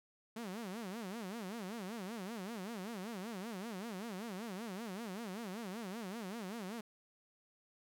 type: tone with vibrato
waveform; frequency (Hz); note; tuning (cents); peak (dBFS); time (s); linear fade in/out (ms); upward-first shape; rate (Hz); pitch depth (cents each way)
sawtooth; 207.7; G#3; 0; -38; 0.36-6.81; 5; sine; 5.2; 240
effects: none